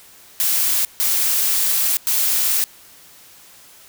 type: noise bursts at uneven times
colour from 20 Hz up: blue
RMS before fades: -18 dBFS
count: 3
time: 0.4-0.85 / 1-1.97 / 2.07-2.64 s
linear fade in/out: 0 ms
effects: white hiss -46 dBFS RMS until 3.88 s